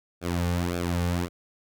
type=tone with flanger; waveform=sawtooth; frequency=87.31 Hz; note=F2; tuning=in tune; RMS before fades=-27 dBFS; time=0.21-1.29 s; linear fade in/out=50 ms; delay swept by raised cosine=1 to 3.1 ms; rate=1.8 Hz; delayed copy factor=-0.85; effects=none